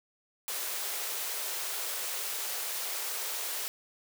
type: high-pass noise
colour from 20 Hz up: white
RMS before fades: -35 dBFS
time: 0.48-3.68 s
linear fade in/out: 0 ms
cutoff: 370 Hz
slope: 48 dB/octave
effects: none